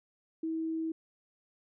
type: tone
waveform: sine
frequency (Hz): 322.8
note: E4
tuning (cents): -36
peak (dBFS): -31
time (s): 0.43-0.92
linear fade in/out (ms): 5
effects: none